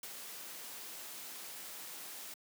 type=noise with ADSR envelope; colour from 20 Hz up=white; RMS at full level=-44 dBFS; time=0.03-2.34 s; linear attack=3 ms; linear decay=41 ms; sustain=-3 dB; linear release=3 ms; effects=high-pass 200 Hz 12 dB/octave